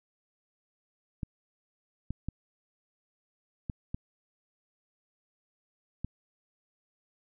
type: clicks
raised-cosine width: 5 ms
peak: -21 dBFS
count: 6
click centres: 1.232 / 2.106 / 2.286 / 3.698 / 3.945 / 6.046 s
effects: none

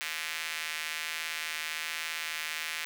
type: tone with high-pass filter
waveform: square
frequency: 79.4 Hz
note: D#2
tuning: 36 cents sharp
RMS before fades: -36 dBFS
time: 0.01-2.85 s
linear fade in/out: 0 ms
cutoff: 2100 Hz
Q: 1.8
effects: none

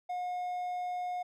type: tone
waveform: triangle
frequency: 720 Hz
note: F#5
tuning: 47 cents flat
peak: -31 dBFS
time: 0.09-1.23 s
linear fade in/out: 10 ms
effects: none

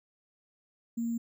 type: tone with sample-and-hold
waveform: sine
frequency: 232.2 Hz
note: A#3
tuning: 7 cents flat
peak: -29 dBFS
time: 0.97-1.18 s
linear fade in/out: 10 ms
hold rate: 7350 Hz
effects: none

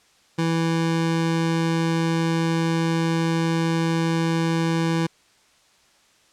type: tone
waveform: 25% pulse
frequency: 164.81 Hz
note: E3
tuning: in tune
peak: -16 dBFS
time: 0.38-5.07 s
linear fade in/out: 10 ms
effects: white hiss -58 dBFS RMS until 6.32 s + low-pass 7000 Hz 12 dB/octave

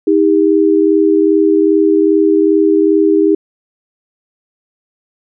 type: tone pair together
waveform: sine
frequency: 317.5 / 400 Hz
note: D#4 / G4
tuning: +35 / +35 cents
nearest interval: major third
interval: 400 cents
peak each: -10 dBFS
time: 0.07-3.35 s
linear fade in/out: 5 ms
effects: none

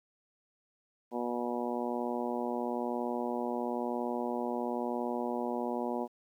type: harmonic tone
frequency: 121 Hz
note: B2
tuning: 35 cents flat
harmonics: 2 / 3 / 4 / 5 / 6 / 7 / 8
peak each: -36 / -38 / -39 / -40 / -41 / -41 / -42 dBFS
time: 1.11-6.08 s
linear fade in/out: 50 ms
effects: 11-bit

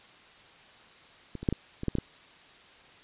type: clicks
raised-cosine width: 3 ms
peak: -24 / -25 / -11 / -16 / -22 / -14 / -15 / -15 dBFS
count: 8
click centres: 1.353 / 1.43 / 1.488 / 1.526 / 1.834 / 1.883 / 1.953 / 1.985 s
effects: white hiss -54 dBFS RMS until 3.03 s + resampled to 8000 Hz

